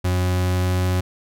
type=tone with pitch glide; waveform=40% pulse; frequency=90.8 to 91.48 Hz; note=F#2 to F#2; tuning=-32 to -19 cents; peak=-17 dBFS; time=0.04-1.01 s; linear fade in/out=10 ms; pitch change=+13 cents; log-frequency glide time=0.18-0.85 s; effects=none